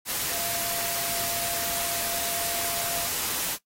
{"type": "tone in noise", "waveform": "sine", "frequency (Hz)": 687, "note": "F5", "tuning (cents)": -29, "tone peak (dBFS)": -38, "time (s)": [0.29, 3.09], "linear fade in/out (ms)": 50, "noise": "white", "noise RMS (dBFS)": -29, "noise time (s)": [0.05, 3.58], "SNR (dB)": -12, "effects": ["noise-tail reverb RT60 0.1 s tail -17 dB re dry", "AAC 48 kbps"]}